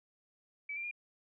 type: tone with pitch steps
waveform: sine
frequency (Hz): 2295 / 2368 / 2417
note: D7 / D7 / D7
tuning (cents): -40 / +14 / +49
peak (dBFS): -37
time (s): 0.69-0.912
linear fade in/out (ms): 5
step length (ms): 74
effects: none